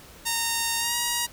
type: tone with pitch glide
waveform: 5% pulse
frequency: 922 to 952.3 Hz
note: A#5 to A#5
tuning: -19 to +37 cents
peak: -12 dBFS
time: 0.25-1.27 s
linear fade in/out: 20 ms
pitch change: +56 cents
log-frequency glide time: 0.78-0.95 s
effects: pink hiss -48 dBFS RMS until 1.32 s